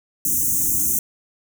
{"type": "band-stop noise", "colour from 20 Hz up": "white", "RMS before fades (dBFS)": -20, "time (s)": [0.25, 0.99], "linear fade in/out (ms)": 2, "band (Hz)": [350, 6000], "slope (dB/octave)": 96, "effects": []}